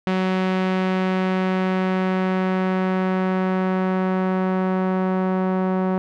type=tone with low-pass filter sweep; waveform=sawtooth; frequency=186.8 Hz; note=F#3; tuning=17 cents sharp; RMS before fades=-21 dBFS; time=0.07-5.98 s; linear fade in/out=0 ms; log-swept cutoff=2900 to 1100 Hz; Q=0.96; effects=none